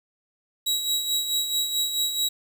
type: tone with tremolo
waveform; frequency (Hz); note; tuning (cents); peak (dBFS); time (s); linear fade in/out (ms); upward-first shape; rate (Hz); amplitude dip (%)
sawtooth; 3864; B7; -39; -18; 0.66-2.29; 10; sine; 4.6; 55
effects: 8-bit